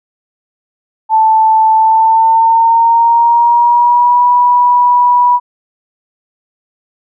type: tone with pitch glide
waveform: sine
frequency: 880 to 976.4 Hz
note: A5 to B5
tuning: 0 to -20 cents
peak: -5 dBFS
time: 1.09-5.4 s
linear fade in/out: 50 ms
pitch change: +180 cents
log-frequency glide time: 1.75-4.24 s
effects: none